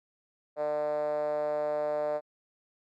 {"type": "tone with band-pass filter", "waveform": "5% pulse", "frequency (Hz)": 150, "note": "D3", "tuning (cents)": 37, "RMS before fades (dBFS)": -30, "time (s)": [0.56, 2.21], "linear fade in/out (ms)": 50, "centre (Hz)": 580, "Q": 6.7, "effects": ["MP3 96 kbps"]}